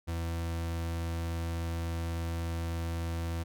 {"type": "tone", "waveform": "40% pulse", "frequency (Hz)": 83.5, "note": "E2", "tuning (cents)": 23, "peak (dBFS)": -31, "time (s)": [0.07, 3.44], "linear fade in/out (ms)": 20, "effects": []}